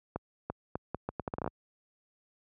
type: accelerating click train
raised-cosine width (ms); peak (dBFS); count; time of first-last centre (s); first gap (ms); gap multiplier
1; -19; 13; 0.16-1.477; 340; 0.75
effects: high-pass 60 Hz 12 dB/octave